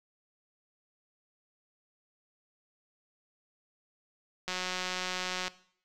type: click train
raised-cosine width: 0.2 ms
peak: -17 dBFS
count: 184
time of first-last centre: 4.48-5.48 s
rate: 183 Hz
effects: noise-tail reverb RT60 0.6 s tail -18 dB re dry